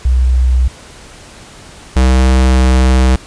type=tone pair in turn; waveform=sine / square; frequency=63.1 / 64.35 Hz; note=B1 / C2; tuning=+38 / -28 cents; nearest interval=unison; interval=34 cents; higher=second; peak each=-7 dBFS; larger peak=neither; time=0.05-0.68 / 1.96-3.16 s; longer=second; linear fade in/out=5 ms; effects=pink hiss -36 dBFS RMS until 3.26 s + resampled to 22050 Hz